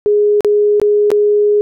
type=tone with dropouts; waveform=sine; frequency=415.5 Hz; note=G#4; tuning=1 cent sharp; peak=-8 dBFS; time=0.06-1.61 s; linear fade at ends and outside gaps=0 ms; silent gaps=0.407-0.447 / 0.799-0.816 / 1.104-1.116 s; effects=none